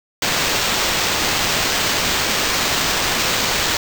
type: noise with sample-and-hold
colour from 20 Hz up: violet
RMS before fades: -19 dBFS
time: 0.22-3.77 s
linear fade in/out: 2 ms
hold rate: 11025 Hz
effects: none